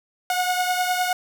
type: beating tone pair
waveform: sawtooth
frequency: 725 / 734.8 Hz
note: F#5 / F#5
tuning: -35 / -12 cents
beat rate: 9.8 Hz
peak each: -18 / -23 dBFS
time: 0.3-1.13 s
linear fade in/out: 2 ms
effects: none